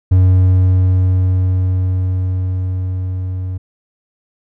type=tone with level ramp; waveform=triangle; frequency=92.5 Hz; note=F#2; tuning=in tune; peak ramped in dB=-4 to -17 dBFS; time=0.11-3.58 s; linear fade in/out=10 ms; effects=none